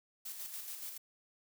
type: noise with tremolo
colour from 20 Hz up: blue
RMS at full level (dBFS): -43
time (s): 0.25-0.98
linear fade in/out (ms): 10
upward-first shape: square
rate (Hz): 7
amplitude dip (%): 40
effects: none